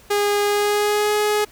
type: tone with pitch glide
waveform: sawtooth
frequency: 410 to 419.8 Hz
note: G#4 to G#4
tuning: -22 to +19 cents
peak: -13 dBFS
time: 0.1-1.45 s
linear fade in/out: 10 ms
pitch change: +41 cents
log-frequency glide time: 0.44-1.13 s
effects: pink hiss -49 dBFS RMS until 1.51 s